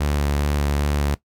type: tone with vibrato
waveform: sawtooth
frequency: 72.4 Hz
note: D2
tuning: 24 cents flat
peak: -15 dBFS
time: 0-1.15 s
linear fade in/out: 10 ms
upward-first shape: square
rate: 2.5 Hz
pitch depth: 13 cents each way
effects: noise-tail reverb RT60 0.1 s tail -17 dB re dry